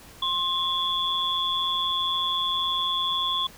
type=tone cluster; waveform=sine; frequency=1062 / 3263 / 3436 Hz; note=C6 / G#7 / A7; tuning=+25 / -31 / -42 cents; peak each=-28 / -33 / -25 dBFS; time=0.22-3.47 s; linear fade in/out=5 ms; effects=pink hiss -48 dBFS RMS until 3.57 s